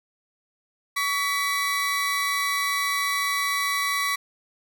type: tone pair together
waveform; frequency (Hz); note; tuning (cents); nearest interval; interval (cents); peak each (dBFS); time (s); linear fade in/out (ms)
30% pulse; 1133.6 / 1975.5; C#6 / B6; +38 / 0; minor seventh; 962; -23; 0.96-4.16; 10
effects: none